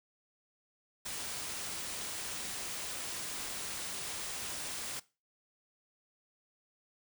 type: band-stop noise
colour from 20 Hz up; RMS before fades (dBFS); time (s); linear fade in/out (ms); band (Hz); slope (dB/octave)
white; -40; 1.05-5; 10; 11000 to 16000; 96
effects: noise-tail reverb RT60 0.3 s tail -20 dB re dry